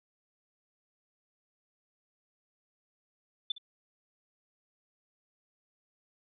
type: tone with echo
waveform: sine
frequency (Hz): 3520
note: A7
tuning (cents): 0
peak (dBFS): -28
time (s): 3.5-3.52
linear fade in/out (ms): 5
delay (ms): 62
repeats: 1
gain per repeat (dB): -15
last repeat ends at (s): 3.582
effects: none